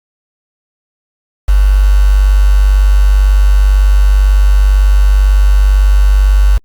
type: tone with quantisation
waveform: sine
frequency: 49 Hz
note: G1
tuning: in tune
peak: -4 dBFS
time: 1.48-6.58 s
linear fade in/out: 10 ms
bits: 4
effects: Opus 48 kbps